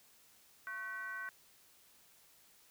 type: tone with frequency modulation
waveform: sine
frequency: 1518 Hz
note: F#6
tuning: 44 cents sharp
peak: -40 dBFS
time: 0.67-1.29 s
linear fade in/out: 0 ms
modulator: 417 Hz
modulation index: 0.83
effects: white hiss -65 dBFS RMS until 2.7 s